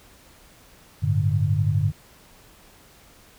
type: chord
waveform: sine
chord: G suspended second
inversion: none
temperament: equal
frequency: 98 / 110 / 146.83 Hz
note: G2 / A2 / D3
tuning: 0 / 0 / 0 cents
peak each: -22 / -24 / -23 dBFS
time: 1.02-1.92 s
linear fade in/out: 20 ms
effects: pink hiss -52 dBFS RMS until 3.38 s